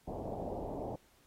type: low-pass noise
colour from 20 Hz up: white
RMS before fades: -40 dBFS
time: 0.07-0.96 s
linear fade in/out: 10 ms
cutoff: 800 Hz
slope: 48 dB/octave
effects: pink hiss -68 dBFS RMS until 1.26 s + AAC 48 kbps